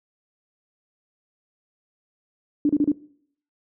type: tone bursts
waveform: sine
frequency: 292.7 Hz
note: D4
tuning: 6 cents flat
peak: -15 dBFS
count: 4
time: 2.65-2.918 s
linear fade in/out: 2 ms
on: 43 ms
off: 32 ms
effects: noise-tail reverb RT60 0.6 s tail -20 dB re dry